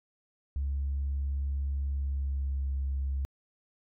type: tone with pitch glide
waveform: sine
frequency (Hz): 69.4 to 68.01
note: C#2 to C#2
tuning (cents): +3 to -32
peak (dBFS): -27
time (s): 0.56-3.25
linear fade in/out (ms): 0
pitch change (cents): -35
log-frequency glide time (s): 1.87-2.69
effects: tanh soft clip ceiling -25 dBFS